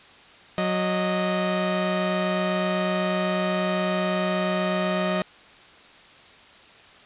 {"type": "tone pair together", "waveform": "sawtooth", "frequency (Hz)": [183.9, 619.8], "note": ["F#3", "D#5"], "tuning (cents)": [-10, -7], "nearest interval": "octave + major sixth", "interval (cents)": 2103, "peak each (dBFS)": -21, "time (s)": [0.58, 5.22], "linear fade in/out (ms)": 0, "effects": ["white hiss -49 dBFS RMS until 7.05 s", "resampled to 8000 Hz"]}